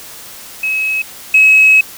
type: tone pair in turn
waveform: sine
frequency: 2565 / 2565 Hz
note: E7 / E7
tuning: -48 / -48 cents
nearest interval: unison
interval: 0 cents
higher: neither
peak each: -13 / -3 dBFS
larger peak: second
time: 0.63-1.02 / 1.34-1.81 s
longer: second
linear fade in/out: 5 ms
effects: tanh soft clip ceiling 0 dBFS + white hiss -33 dBFS RMS until 1.97 s